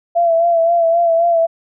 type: tone with vibrato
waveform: sine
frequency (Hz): 674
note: E5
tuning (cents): +38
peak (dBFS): -10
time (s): 0.15-1.47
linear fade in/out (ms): 20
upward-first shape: sine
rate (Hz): 3.8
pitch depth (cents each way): 41
effects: none